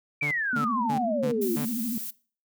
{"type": "exponential sweep", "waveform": "sine", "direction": "down", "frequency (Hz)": [2373, 329.6], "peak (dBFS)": -25, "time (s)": [0.21, 1.56], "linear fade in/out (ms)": 5}
{"type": "tone bursts", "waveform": "sawtooth", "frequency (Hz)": 146.83, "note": "D3", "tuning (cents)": 0, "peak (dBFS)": -27, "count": 5, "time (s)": [0.22, 1.655], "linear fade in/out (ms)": 10, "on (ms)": 95, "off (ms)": 240}
{"type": "tone with vibrato", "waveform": "sine", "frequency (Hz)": 233.1, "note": "A#3", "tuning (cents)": 0, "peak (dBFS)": -28, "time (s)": [0.53, 1.98], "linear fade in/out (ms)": 2, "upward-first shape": "sine", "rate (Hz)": 13, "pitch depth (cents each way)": 130}
{"type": "noise", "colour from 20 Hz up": "violet", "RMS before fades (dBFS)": -35, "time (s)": [1.41, 2.11], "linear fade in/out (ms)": 10}
{"effects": ["noise-tail reverb RT60 0.4 s tail -21 dB re dry"]}